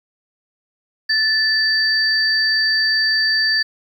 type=tone pair together; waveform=sine; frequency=1756 / 4629 Hz; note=A6 / D8; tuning=-4 / -26 cents; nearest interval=octave + perfect fourth; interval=1678 cents; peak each=-17 dBFS; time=1.09-3.63 s; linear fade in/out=10 ms; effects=8-bit